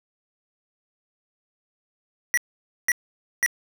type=tone bursts; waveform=square; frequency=1938 Hz; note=B6; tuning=33 cents flat; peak=-18 dBFS; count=3; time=2.34-3.462 s; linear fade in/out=0 ms; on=34 ms; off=510 ms; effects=none